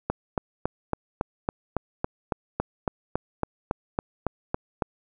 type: click train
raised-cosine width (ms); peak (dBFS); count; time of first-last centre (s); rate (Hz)
1; -10; 18; 0.1-4.822; 3.6
effects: none